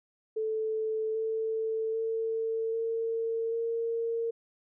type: tone with pitch steps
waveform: sine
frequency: 438.3 / 443.6 / 449.1 / 454.5 / 460.1 Hz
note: A4 / A4 / A4 / A#4 / A#4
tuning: -7 / +14 / +35 / -44 / -23 cents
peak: -28 dBFS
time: 0.36-4.31 s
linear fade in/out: 10 ms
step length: 790 ms
effects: none